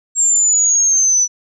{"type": "exponential sweep", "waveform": "sine", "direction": "down", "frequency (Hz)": [7490, 5920], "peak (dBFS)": -10, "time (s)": [0.15, 1.28], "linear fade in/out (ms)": 50, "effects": []}